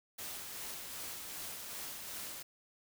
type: noise with tremolo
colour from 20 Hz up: white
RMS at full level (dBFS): -43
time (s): 0.18-2.43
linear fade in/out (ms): 10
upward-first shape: sine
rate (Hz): 2.6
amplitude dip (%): 30
effects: none